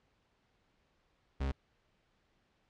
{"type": "tone", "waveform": "40% pulse", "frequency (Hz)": 67.6, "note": "C#2", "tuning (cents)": -43, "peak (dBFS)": -31, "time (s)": [1.4, 1.52], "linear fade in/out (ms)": 10, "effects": ["pink hiss -74 dBFS RMS until 2.69 s", "low-pass 4000 Hz 12 dB/octave"]}